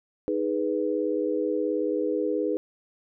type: chord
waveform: sine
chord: G# minor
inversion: second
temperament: equal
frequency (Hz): 311.1 / 415.3 / 493.9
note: D#4 / G#4 / B4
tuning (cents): 0 / 0 / 0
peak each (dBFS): -28 / -28 / -28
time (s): 0.28-2.57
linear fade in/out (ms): 0
effects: none